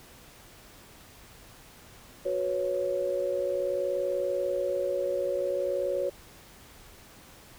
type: chord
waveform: sine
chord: F# suspended fourth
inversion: none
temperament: equal with one note detuned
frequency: 367.7 / 493.9 / 554.4 Hz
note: F#4 / B4 / C#5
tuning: -11 / 0 / 0 cents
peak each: -33 / -33 / -28 dBFS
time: 2.25-6.1 s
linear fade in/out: 10 ms
effects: pink hiss -52 dBFS RMS until 7.58 s